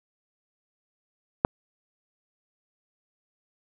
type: click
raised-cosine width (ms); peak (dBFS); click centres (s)
1; -4; 1.449
effects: none